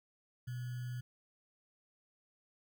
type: tone with sample-and-hold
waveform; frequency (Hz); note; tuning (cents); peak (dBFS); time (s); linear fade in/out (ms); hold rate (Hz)
sine; 123.47; B2; 0; -38; 0.47-1.01; 10; 1575
effects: none